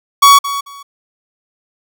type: tone with echo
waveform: 45% pulse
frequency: 1124 Hz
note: C#6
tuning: 24 cents sharp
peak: -3 dBFS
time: 0.22-0.39 s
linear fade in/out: 10 ms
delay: 220 ms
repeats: 2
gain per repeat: -14 dB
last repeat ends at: 0.83 s
effects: none